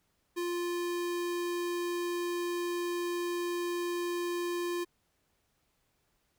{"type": "tone", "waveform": "square", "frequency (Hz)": 349.2, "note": "F4", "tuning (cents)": 0, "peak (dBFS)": -32, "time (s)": [0.36, 4.85], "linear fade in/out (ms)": 20, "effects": ["pink hiss -75 dBFS RMS until 6.38 s"]}